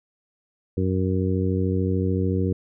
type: harmonic tone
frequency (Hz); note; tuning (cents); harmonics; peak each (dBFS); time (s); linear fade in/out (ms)
93.6; F#2; +20; 1 / 2 / 3 / 4 / 5; -23 / -26 / -28 / -29 / -30; 0.77-2.53; 5
effects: none